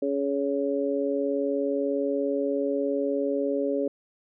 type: harmonic tone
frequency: 140.1 Hz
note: C#3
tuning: 19 cents sharp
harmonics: 2 / 3 / 4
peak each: -28 / -28 / -28 dBFS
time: 0.02-3.88 s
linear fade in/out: 5 ms
effects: none